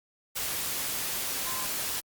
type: tone in noise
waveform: sine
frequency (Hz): 1035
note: C6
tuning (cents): -19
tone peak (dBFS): -38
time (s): 1.45-1.66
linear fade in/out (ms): 20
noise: white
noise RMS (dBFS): -32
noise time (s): 0.35-2.01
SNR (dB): -9
effects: Opus 48 kbps